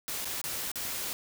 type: noise with dropouts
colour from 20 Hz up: white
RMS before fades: -35 dBFS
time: 0.08-1.13 s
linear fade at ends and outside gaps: 0 ms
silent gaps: 0.246-0.254 / 0.415-0.44 / 0.716-0.757 s
effects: none